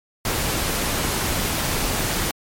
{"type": "noise", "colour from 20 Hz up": "pink", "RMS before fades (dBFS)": -23, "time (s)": [0.25, 2.31], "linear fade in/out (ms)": 2, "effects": ["MP3 64 kbps"]}